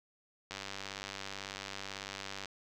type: click train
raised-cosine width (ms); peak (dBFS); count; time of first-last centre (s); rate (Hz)
0.2; -23; 192; 0.51-2.457; 98.1
effects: none